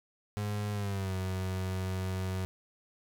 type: tone with pitch glide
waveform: 35% pulse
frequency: 103.83 to 93.58 Hz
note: G#2 to F#2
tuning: 0 to +20 cents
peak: -30 dBFS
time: 0.37-2.45 s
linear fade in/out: 0 ms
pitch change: -180 cents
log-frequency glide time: 0.72-1.14 s
effects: none